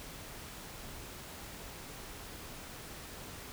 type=silence; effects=pink hiss -47 dBFS RMS until 3.52 s